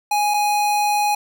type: tone pair in turn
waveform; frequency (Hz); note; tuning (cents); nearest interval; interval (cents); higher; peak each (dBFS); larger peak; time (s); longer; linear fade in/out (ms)
square; 830.6 / 830.6; G#5 / G#5; 0 / 0; unison; 0; neither; -17; neither; 0.11-0.34 / 0.34-1.15; second; 5
effects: none